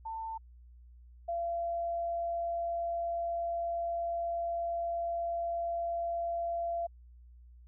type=tone pair in turn; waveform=sine; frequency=894 / 682.1 Hz; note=A5 / F5; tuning=+27 / -41 cents; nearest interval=perfect fourth; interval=468 cents; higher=first; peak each=-36 / -31 dBFS; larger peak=second; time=0.05-0.38 / 1.28-6.87 s; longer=second; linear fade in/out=10 ms; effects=added 60 Hz sine -52 dBFS peak until 7.67 s